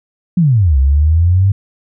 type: exponential two-way sweep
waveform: sine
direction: down then up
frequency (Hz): 187 to 65.3 to 100.8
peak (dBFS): -7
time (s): 0.37-1.52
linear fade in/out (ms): 5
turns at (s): 0.78
effects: none